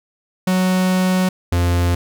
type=tone pair in turn; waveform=45% pulse; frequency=185 / 87.31 Hz; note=F#3 / F2; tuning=0 / 0 cents; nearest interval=octave + minor second; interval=1300 cents; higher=first; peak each=-14 dBFS; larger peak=neither; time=0.47-1.29 / 1.52-1.95 s; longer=first; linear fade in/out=5 ms; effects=none